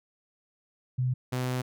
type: tone pair in turn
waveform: sine / sawtooth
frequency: 126.8 / 126.8 Hz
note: B2 / B2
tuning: +46 / +46 cents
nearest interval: unison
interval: 0 cents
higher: neither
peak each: -24 dBFS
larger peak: neither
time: 0.98-1.14 / 1.32-1.62 s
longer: second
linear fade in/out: 10 ms
effects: none